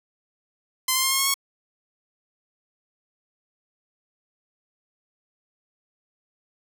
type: tone with pitch steps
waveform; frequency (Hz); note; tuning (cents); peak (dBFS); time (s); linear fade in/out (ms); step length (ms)
5% pulse; 1035 / 1048.2 / 1061.6 / 1075.2 / 1089 / 1102.9; C6 / C6 / C6 / C6 / C#6 / C#6; -19 / +3 / +25 / +47 / -31 / -9; -8; 0.88-1.342; 5; 77
effects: none